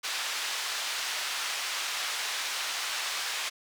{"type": "band-pass noise", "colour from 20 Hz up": "white", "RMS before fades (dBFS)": -33, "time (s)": [0.03, 3.5], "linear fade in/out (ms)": 20, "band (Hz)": [930, 4900], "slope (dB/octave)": 12, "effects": []}